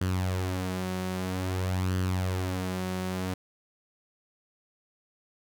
sawtooth tone with flanger, 92.5 Hz, F#2, in tune, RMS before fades -30 dBFS, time 0.01-3.34 s, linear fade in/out 5 ms, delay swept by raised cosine 0.64 to 5.54 ms, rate 0.51 Hz, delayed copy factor +0.55, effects none

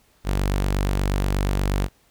sawtooth tone, 48.36 Hz, G1, 23 cents flat, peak -16 dBFS, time 0.24-1.89 s, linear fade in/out 50 ms, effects pink hiss -60 dBFS RMS until 2.1 s

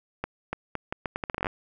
accelerating click train, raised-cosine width 0.5 ms, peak -14 dBFS, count 15, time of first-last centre 0.24-1.468 s, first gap 290 ms, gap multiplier 0.77, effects none

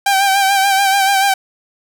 sawtooth tone with vibrato, 784 Hz, G5, in tune, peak -7 dBFS, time 0.06-1.34 s, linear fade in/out 5 ms, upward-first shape sine, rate 6.9 Hz, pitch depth 41 cents each way, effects none

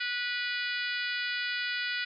harmonic tone with a mistuned harmonic, 489.8 Hz, B4, 14 cents flat, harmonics 3 / 4 / 5 / 6 / 7 / 8 / 9 / 10, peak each -34 / -36 / -38 / -40 / -41 / -42 / -43 / -44 dBFS, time 0-2.05 s, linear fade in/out 10 ms, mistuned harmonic 8, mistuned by +17 cents, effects none

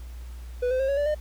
triangle tone with pitch steps, 493.9 / 514.3 / 535.5 / 557.6 / 580.6 / 604.6 Hz, B4 / C5 / C5 / C#5 / D5 / D#5, 0 / -30 / +40 / +10 / -20 / -50 cents, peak -20 dBFS, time 0.62-1.148 s, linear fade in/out 10 ms, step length 88 ms, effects added 60 Hz sine -36 dBFS peak until 1.2 s + pink hiss -54 dBFS RMS until 1.2 s

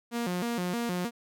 sawtooth tone with vibrato, 205.4 Hz, G#3, 19 cents flat, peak -25 dBFS, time 0.11-1.11 s, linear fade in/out 50 ms, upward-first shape square, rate 3.2 Hz, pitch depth 240 cents each way, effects none

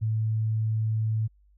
sine tone, 110 Hz, A2, in tune, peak -23 dBFS, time 0.01-1.28 s, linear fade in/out 20 ms, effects added 50 Hz sine -57 dBFS peak until 1.57 s

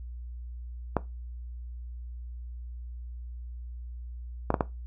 clicks, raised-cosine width 1 ms, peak -9 dBFS, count 4, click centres 0.967 / 4.504 / 4.542 / 4.608 s, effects noise-tail reverb RT60 0.2 s tail -17 dB re dry + added 60 Hz sine -37 dBFS peak until 4.86 s

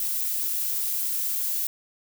violet noise, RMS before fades -27 dBFS, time 0-1.67 s, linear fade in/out 2 ms, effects none

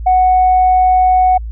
sine tone, 740 Hz, F#5, in tune, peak -6 dBFS, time 0.06-1.38 s, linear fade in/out 10 ms, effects tanh soft clip ceiling -3 dBFS + added 56 Hz sine -21 dBFS peak until 1.51 s

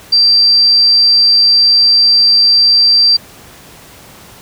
sine tone, 4699 Hz, D8, in tune, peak -5 dBFS, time 0.12-3.17 s, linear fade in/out 10 ms, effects pink hiss -37 dBFS RMS until 4.41 s + high-pass 60 Hz 12 dB/octave

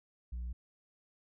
sine tone, 60.2 Hz, B1, 44 cents flat, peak -34 dBFS, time 0.32-0.53 s, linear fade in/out 10 ms, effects tanh soft clip ceiling -36 dBFS

